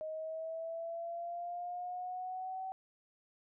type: linear sweep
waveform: sine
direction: up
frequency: 624 to 762 Hz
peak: -38 dBFS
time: 0.01-2.72 s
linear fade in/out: 0 ms
effects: none